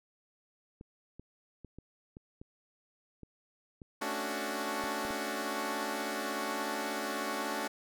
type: clicks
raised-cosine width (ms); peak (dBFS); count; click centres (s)
3; -34; 11; 0.811 / 1.196 / 1.647 / 1.786 / 2.169 / 2.415 / 3.233 / 3.818 / 4.839 / 5.051 / 5.106
type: chord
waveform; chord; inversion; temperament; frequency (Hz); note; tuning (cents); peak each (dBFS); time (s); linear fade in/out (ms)
10% pulse; D major seventh; second; equal; 220 / 277.2 / 293.7 / 370; A3 / C#4 / D4 / F#4; 0 / 0 / 0 / 0; -31; 4.01-7.68; 10
effects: none